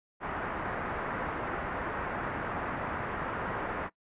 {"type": "low-pass noise", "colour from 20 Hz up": "white", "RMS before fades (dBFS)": -35, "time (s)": [0.2, 3.9], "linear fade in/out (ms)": 50, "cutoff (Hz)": 1600, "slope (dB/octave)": 24, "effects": ["noise-tail reverb RT60 0.1 s tail -20 dB re dry", "resampled to 8000 Hz"]}